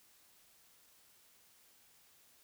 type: silence
effects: white hiss -66 dBFS RMS until 2.43 s